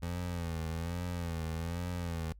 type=tone with vibrato; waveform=25% pulse; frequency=84.6 Hz; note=E2; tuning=45 cents sharp; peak=-31 dBFS; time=0.02-2.33 s; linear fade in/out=10 ms; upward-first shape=sine; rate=1.2 Hz; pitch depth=83 cents each way; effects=noise-tail reverb RT60 0.1 s tail -25 dB re dry + added 50 Hz sine -51 dBFS peak until 2.39 s